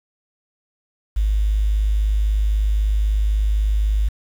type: tone with quantisation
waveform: sine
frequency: 51.91 Hz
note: G#1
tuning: in tune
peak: -15 dBFS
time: 1.16-4.09 s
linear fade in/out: 10 ms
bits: 7
effects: none